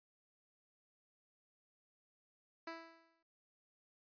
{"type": "tone with exponential decay", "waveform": "10% pulse", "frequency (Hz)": 329.6, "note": "E4", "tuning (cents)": 0, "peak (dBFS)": -34, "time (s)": [2.67, 3.23], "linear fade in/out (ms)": 5, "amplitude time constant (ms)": 120, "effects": ["resampled to 11025 Hz"]}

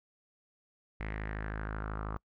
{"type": "tone with low-pass filter sweep", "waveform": "sawtooth", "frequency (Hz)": 52.9, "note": "G#1", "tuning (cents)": 33, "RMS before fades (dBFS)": -38, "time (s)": [1, 2.17], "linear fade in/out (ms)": 0, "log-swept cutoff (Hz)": [2100, 1200], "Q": 4.8, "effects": ["noise-tail reverb RT60 0.1 s tail -26 dB re dry"]}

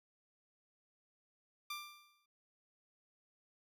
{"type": "tone with exponential decay", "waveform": "15% pulse", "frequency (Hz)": 1185, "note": "D6", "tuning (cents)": 15, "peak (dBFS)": -33, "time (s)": [1.7, 2.26], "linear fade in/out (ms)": 5, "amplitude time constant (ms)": 120, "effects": []}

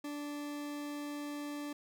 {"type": "tone", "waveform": "40% pulse", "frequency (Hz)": 291.9, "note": "D4", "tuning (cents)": -10, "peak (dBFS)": -38, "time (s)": [0.04, 1.73], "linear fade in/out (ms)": 5, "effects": []}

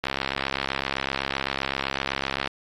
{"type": "click train", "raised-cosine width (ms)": 0.3, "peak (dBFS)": -9, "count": 166, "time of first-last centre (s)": [0.04, 2.474], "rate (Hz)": 67.8, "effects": ["AAC 32 kbps"]}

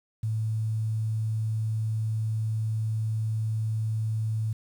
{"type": "tone with quantisation", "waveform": "sine", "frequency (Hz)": 110, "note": "A2", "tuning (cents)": 0, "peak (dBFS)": -25, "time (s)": [0.23, 4.53], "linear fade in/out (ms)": 5, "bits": 9, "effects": []}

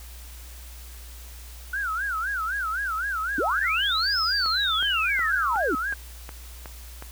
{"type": "tone with vibrato", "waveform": "sine", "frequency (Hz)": 1452, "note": "F#6", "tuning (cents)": -33, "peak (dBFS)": -25, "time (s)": [1.73, 5.94], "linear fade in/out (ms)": 5, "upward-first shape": "sine", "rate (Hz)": 3.9, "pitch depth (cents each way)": 230}
{"type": "linear two-way sweep", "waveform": "sine", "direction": "up then down", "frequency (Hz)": [243.1, 5274, 243.1], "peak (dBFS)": -23, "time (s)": [3.38, 5.75], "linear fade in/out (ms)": 2, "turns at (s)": 4.18}
{"type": "click train", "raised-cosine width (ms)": 0.5, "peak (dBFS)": -23, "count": 8, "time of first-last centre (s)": [4.46, 7.024], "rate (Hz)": 2.73}
{"effects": ["added 60 Hz sine -40 dBFS peak until 7.11 s", "white hiss -47 dBFS RMS until 7.11 s"]}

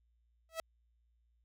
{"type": "tone with exponential growth", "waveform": "sawtooth", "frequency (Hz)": 651, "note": "E5", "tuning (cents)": -22, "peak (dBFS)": -29, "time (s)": [0.49, 0.6], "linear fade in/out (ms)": 1, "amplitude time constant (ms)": 23, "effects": ["added 58 Hz sine -70 dBFS peak until 1.44 s"]}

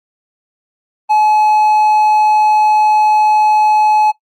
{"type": "tone", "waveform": "triangle", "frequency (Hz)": 853, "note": "G#5", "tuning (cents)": 46, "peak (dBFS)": -6, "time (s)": [1.09, 4.12], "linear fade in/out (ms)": 20, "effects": ["noise-tail reverb RT60 0.1 s tail -17 dB re dry", "Opus 32 kbps"]}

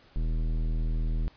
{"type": "tone with tanh clipping", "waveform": "sine", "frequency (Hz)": 40.03, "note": "D#1", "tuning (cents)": 50, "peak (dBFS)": -27, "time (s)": [0.16, 1.28], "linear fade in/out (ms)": 0, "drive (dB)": 15, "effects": ["pink hiss -58 dBFS RMS until 1.36 s", "resampled to 11025 Hz"]}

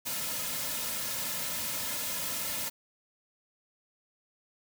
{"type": "noise with comb filter", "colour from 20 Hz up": "white", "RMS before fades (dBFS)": -34, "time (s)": [0.05, 2.7], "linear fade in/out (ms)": 20, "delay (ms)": 2.6, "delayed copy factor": -0.7, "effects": []}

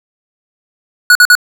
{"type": "tone bursts", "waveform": "square", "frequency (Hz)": 1462, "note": "F#6", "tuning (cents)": -21, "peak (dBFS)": -3, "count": 3, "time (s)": [1.1, 1.352], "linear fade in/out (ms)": 2, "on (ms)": 52, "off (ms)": 48, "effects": []}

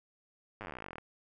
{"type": "slowing click train", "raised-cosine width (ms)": 0.5, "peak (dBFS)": -27, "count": 24, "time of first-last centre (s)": [0.61, 0.983], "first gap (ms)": 9, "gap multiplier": 1.05, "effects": []}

